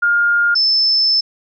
sine tone pair in turn, 1413 / 5266 Hz, F6 / E8, +20 / -3 cents, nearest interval octave + major seventh, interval 2277 cents, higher second, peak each -11 dBFS, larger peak neither, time 0.02-0.55 / 0.55-1.21 s, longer second, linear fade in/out 10 ms, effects none

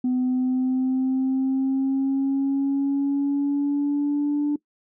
sine linear sweep, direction up, 251.6 to 293.7 Hz, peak -18 dBFS, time 0.04-4.56 s, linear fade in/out 5 ms, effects noise-tail reverb RT60 0.1 s tail -21 dB re dry + tanh soft clip ceiling -17 dBFS

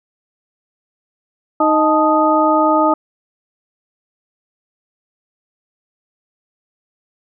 harmonic tone with a mistuned harmonic, 311.1 Hz, D#4, in tune, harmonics 1 / 2 / 3 / 4, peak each -16 / -16 / -16 / -16 dBFS, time 1.6-2.94 s, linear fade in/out 5 ms, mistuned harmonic 3, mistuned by -110 cents, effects none

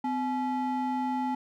triangle ring-modulated tone, 554.4 Hz, C#5, in tune, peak -22 dBFS, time 0.04-1.35 s, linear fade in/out 5 ms, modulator 299 Hz, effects none

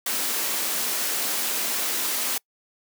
white high-pass noise, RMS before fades -26 dBFS, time 0.06-2.38 s, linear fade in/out 5 ms, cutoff 200 Hz, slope 48 dB/octave, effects noise-tail reverb RT60 0.1 s tail -26 dB re dry

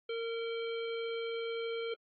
harmonic tone with a mistuned harmonic, 459.7 Hz, A#4, 24 cents flat, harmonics 1 / 3 / 5 / 7 / 9, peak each -35 / -47 / -46 / -46 / -56 dBFS, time 0.09-1.94 s, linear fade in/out 5 ms, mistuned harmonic 7, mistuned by -34 cents, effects AAC 32 kbps

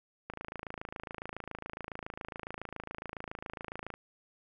click train, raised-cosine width 0.5 ms, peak -24 dBFS, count 100, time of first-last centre 0.3-3.94 s, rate 27.2 Hz, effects none

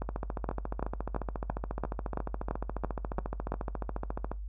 two click trains, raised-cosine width 1 ms, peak -17 / -20 dBFS, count 10 / 62, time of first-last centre 0.49-3.52 / 0.02-4.316 s, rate 2.97 / 14.2 Hz, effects noise-tail reverb RT60 0.2 s tail -19 dB re dry + added 50 Hz sine -36 dBFS peak until 4.48 s

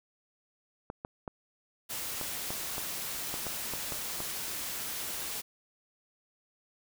clicks, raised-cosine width 1 ms, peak -23 dBFS, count 11, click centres 0.901 / 1.049 / 1.278 / 2.213 / 2.505 / 2.781 / 3.341 / 3.467 / 3.737 / 3.922 / 4.204 s
white noise, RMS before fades -37 dBFS, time 1.89-5.42 s, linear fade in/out 20 ms
effects none

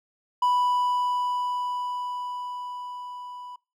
triangle tone with level ramp, 987.8 Hz, B5, in tune, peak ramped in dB -17 to -36 dBFS, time 0.42-3.56 s, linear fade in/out 5 ms, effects noise-tail reverb RT60 0.3 s tail -24 dB re dry

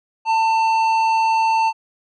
triangle tone with tanh clipping, 894 Hz, A5, 27 cents sharp, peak -16 dBFS, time 0.25-1.73 s, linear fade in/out 50 ms, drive 14 dB, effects none

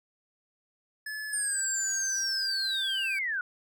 square tone with pitch glide, 1721 to 1569.1 Hz, A6 to G6, -39 to +1 cents, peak -35 dBFS, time 1.06-3.19 s, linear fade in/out 5 ms, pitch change -160 cents, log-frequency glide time 1.29-1.63 s
sine linear sweep, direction down, 8870 to 1420 Hz, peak -28 dBFS, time 1.33-3.41 s, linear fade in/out 2 ms
effects none

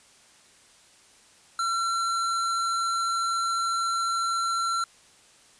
square tone, 1357 Hz, E6, 50 cents sharp, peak -25 dBFS, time 1.59-4.84 s, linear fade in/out 2 ms, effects white hiss -56 dBFS RMS until 5.59 s + resampled to 22050 Hz

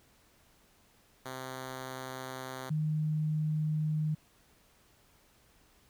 5% pulse / sine tone pair in turn, 130.3 / 154.08 Hz, C3 / D#3, -7 / -17 cents, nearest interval minor third, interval 290 cents, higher second, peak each -28 dBFS, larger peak neither, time 1.25-2.7 / 2.7-4.15 s, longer neither, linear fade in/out 10 ms, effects pink hiss -65 dBFS RMS until 5.89 s

